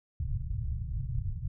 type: low-pass noise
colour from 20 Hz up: white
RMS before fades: -33 dBFS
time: 0.2-1.48 s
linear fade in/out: 5 ms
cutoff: 130 Hz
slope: 48 dB/octave
effects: none